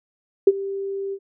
sine tone with ADSR envelope, 392.9 Hz, G4, 4 cents sharp, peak -6 dBFS, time 0.47-1.19 s, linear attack 5 ms, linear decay 39 ms, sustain -19 dB, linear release 61 ms, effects none

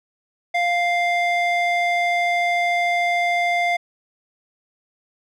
square tone with band-pass filter, 698.5 Hz, F5, in tune, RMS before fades -20 dBFS, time 0.54-3.77 s, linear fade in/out 10 ms, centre 1500 Hz, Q 4.7, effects none

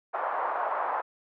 pink band-pass noise, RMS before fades -30 dBFS, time 0.13-1.02 s, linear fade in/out 20 ms, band 690 to 1200 Hz, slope 24 dB/octave, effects none

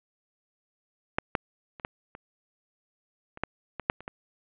clicks, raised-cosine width 0.5 ms, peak -9 / -9 / -28 / -15 / -27 / -26 / -12 / -19 / -6 / -28 / -21 dBFS, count 11, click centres 1.185 / 1.352 / 1.798 / 1.849 / 2.151 / 3.374 / 3.436 / 3.797 / 3.899 / 4.006 / 4.079 s, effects resampled to 8000 Hz + 8-bit

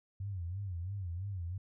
sine tone with vibrato, 92.5 Hz, F#2, in tune, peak -36 dBFS, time 0.2-1.58 s, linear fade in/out 5 ms, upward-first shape sine, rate 3 Hz, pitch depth 160 cents each way, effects none

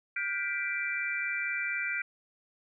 sine chord, G dominant seventh, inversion third, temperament equal with one note detuned, 1423.8 / 1568 / 1975.5 / 2349 Hz, F6 / G6 / B6 / D7, +33 / 0 / 0 / 0 cents, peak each -37 / -37 / -36 / -33 dBFS, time 0.16-2.02 s, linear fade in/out 5 ms, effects none

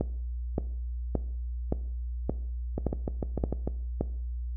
two click trains, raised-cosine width 2 ms, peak -13 / -16 dBFS, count 8 / 7, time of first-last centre 0.01-4.01 / 2.78-3.676 s, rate 1.75 / 6.7 Hz, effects noise-tail reverb RT60 0.6 s tail -18 dB re dry + added 60 Hz sine -31 dBFS peak until 4.56 s

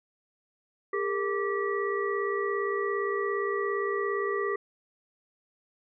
sine tone cluster, 401.7 / 459.1 / 1168 / 1935 Hz, G4 / A#4 / D6 / B6, +42 / -26 / -10 / -36 cents, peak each -29 / -34 / -33 / -35 dBFS, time 0.93-4.56 s, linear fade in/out 5 ms, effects none

